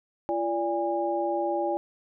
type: tone cluster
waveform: sine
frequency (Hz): 341.5 / 582 / 816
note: F4 / D5 / G#5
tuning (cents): -39 / -16 / -31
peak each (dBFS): -29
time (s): 0.29-1.77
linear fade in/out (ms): 0
effects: none